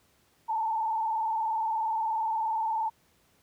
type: tone with vibrato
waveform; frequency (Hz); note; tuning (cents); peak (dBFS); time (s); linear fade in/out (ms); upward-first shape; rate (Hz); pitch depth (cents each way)
sine; 891; A5; +22; -26; 0.48-2.9; 20; square; 20; 59
effects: pink hiss -66 dBFS RMS until 3.42 s + high-pass 60 Hz 12 dB/octave